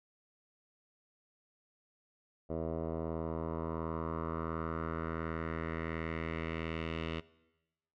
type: tone with low-pass filter sweep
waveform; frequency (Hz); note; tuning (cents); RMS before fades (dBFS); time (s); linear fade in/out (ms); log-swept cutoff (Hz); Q
10% pulse; 81.4; E2; -21; -38; 2.49-7.21; 20; 660 to 2900; 2.8
effects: noise-tail reverb RT60 1.0 s tail -20 dB re dry